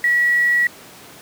sine tone with quantisation, 1930 Hz, B6, 40 cents flat, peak -13 dBFS, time 0.04-0.67 s, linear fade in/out 2 ms, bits 6, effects pink hiss -41 dBFS RMS until 1.21 s + high-pass 150 Hz 12 dB/octave

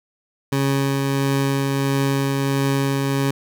20% pulse tone with tremolo, 137.6 Hz, C#3, 12 cents flat, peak -12 dBFS, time 0.52-3.31 s, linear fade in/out 5 ms, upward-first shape triangle, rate 1.5 Hz, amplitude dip 25%, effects none

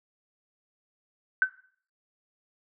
sine tone with exponential decay, 1525 Hz, G6, 48 cents flat, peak -14 dBFS, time 1.42-1.51 s, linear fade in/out 1 ms, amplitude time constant 18 ms, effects noise-tail reverb RT60 0.5 s tail -17 dB re dry

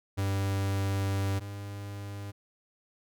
45% pulse tone pair in turn, 98 / 100.81 Hz, G2 / G2, 0 / +49 cents, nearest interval unison, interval 49 cents, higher second, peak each -27 / -37 dBFS, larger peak first, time 0.17-1.4 / 1.4-2.32 s, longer first, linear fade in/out 20 ms, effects none

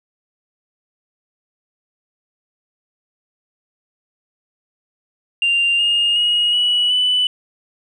sine tone with pitch steps, 2787 / 2836 / 2885 / 2936 / 2987 Hz, F7 / F7 / F#7 / F#7 / F#7, -4 / +26 / -44 / -14 / +16 cents, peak -12 dBFS, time 5.42-7.27 s, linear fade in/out 2 ms, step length 370 ms, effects tanh soft clip ceiling -10 dBFS

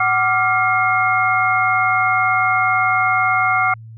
sine tone cluster, 747 / 1176 / 1392 / 2144 Hz, F#5 / D6 / F6 / C7, +16 / +2 / -6 / +42 cents, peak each -19 dBFS, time 0-3.74 s, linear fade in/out 5 ms, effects added 112 Hz sine -34 dBFS peak until 3.97 s

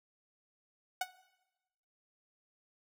sawtooth tone with exponential decay, 740 Hz, F#5, in tune, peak -25 dBFS, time 1.01-1.09 s, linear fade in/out 5 ms, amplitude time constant 16 ms, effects noise-tail reverb RT60 1.0 s tail -17 dB re dry

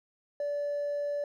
triangle tone with hard clipping, 579 Hz, D5, 25 cents flat, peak -29 dBFS, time 0.4-1.24 s, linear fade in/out 2 ms, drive 2 dB, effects none

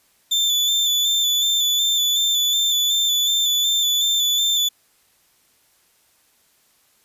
35% pulse tone with vibrato, 3520 Hz, A7, in tune, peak -15 dBFS, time 0.31-4.69 s, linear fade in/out 10 ms, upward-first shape square, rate 2.7 Hz, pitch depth 25 cents each way, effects white hiss -60 dBFS RMS until 7.04 s + resampled to 32000 Hz

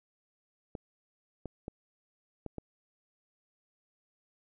clicks, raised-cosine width 2 ms, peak -25 dBFS, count 5, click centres 0.752 / 1.457 / 1.681 / 2.463 / 2.583 s, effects none

